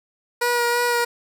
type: tone with vibrato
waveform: 15% pulse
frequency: 480 Hz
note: B4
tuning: 49 cents flat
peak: -12 dBFS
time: 0.41-1.05 s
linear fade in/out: 10 ms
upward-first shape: sine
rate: 3 Hz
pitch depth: 16 cents each way
effects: none